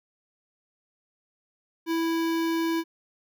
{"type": "tone with notch filter", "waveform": "square", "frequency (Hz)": 329.6, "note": "E4", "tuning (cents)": 0, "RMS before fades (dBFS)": -26, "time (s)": [1.86, 2.84], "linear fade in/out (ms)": 50, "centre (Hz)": 8400, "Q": 1.2, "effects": []}